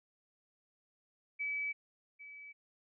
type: tone with echo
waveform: sine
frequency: 2292 Hz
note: D7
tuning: 43 cents flat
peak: -34 dBFS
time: 1.39-1.73 s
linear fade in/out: 20 ms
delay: 800 ms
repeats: 1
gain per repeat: -14 dB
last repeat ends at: 2.53 s
effects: none